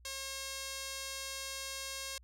sawtooth tone with band-pass filter, 540 Hz, C#5, 45 cents flat, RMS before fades -42 dBFS, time 0.05-2.18 s, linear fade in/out 2 ms, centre 6000 Hz, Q 1, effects added 60 Hz sine -57 dBFS peak until 2.23 s

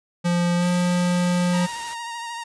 square tone with pitch glide, 174.3 to 177.55 Hz, F3 to F3, -3 to +29 cents, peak -19 dBFS, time 0.24-1.67 s, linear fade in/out 20 ms, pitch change +32 cents, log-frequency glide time 0.56-0.67 s
white noise, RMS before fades -37 dBFS, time 0.6-1.95 s, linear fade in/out 20 ms
sawtooth tone with vibrato, 935 Hz, A#5, 5 cents sharp, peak -26 dBFS, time 1.53-2.44 s, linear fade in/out 10 ms, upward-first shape sine, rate 13 Hz, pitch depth 29 cents each way
effects resampled to 22050 Hz

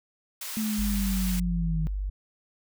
white high-pass noise, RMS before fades -36 dBFS, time 0.41-1.4 s, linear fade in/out 5 ms, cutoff 860 Hz, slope 12 dB/octave
sine linear sweep, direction down, 220 to 155.56 Hz, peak -26 dBFS, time 0.57-1.87 s, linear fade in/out 0 ms
sine tone, 49 Hz, G1, in tune, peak -27 dBFS, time 0.78-2.1 s, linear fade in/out 10 ms
effects none

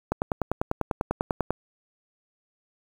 click train, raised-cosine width 1 ms, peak -10 dBFS, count 15, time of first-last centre 0.12-1.506 s, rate 10.1 Hz, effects 7-bit

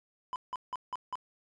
triangle tone bursts, 1005 Hz, B5, 30 cents sharp, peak -31 dBFS, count 5, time 0.33-1.155 s, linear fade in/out 0 ms, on 29 ms, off 170 ms, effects resampled to 22050 Hz

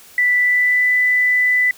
sine tone with pitch glide, 1975.5 to 1992.7 Hz, B6 to B6, 0 to +15 cents, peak -12 dBFS, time 0.18-1.71 s, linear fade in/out 2 ms, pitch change +15 cents, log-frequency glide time 0.35-0.89 s, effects white hiss -44 dBFS RMS until 1.77 s

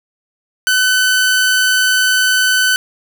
sawtooth tone, 1510 Hz, F#6, 35 cents sharp, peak -7 dBFS, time 0.67-2.76 s, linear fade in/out 0 ms, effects none

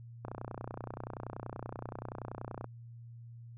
click train, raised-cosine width 1 ms, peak -26 dBFS, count 74, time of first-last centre 0.25-2.643 s, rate 30.5 Hz, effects added 117 Hz sine -47 dBFS peak until 3.57 s

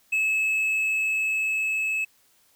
triangle tone with level ramp, 2593 Hz, E7, 29 cents flat, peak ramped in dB -19 to -22 dBFS, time 0.12-2.05 s, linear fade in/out 10 ms, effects white hiss -62 dBFS RMS until 2.55 s

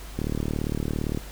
click train, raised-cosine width 3 ms, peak -14 dBFS, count 38, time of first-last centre 0.19-1.174 s, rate 37.6 Hz, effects added 50 Hz sine -39 dBFS peak until 1.31 s + pink hiss -44 dBFS RMS until 1.31 s

